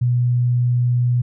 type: tone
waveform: sine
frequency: 122.5 Hz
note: B2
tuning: 14 cents flat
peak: -14 dBFS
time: 0.01-1.22 s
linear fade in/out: 10 ms
effects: none